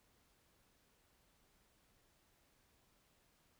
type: silence
effects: pink hiss -74 dBFS RMS until 3.59 s